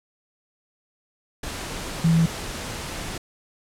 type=tone in noise; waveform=sine; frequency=164.81 Hz; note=E3; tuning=in tune; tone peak=-15 dBFS; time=2.04-2.26 s; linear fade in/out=5 ms; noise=pink; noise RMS=-32 dBFS; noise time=1.43-3.18 s; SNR=+14 dB; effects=low-pass 10000 Hz 12 dB/octave